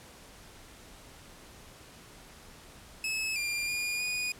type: tone with pitch steps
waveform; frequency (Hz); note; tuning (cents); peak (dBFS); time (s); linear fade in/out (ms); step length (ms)
sawtooth; 2591 / 2395 / 2429 / 2465; E7 / D7 / D#7 / D#7; -30 / +33 / -42 / -17; -27; 3.04-4.32; 2; 320
effects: pink hiss -52 dBFS RMS until 4.39 s + low-pass 12000 Hz 12 dB/octave